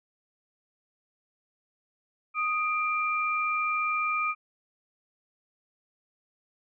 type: tone pair together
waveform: sine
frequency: 1244.5 / 2370 Hz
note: D#6 / D7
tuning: 0 / +15 cents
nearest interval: major seventh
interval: 1115 cents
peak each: -27 / -29 dBFS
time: 2.34-4.35 s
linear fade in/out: 50 ms
effects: none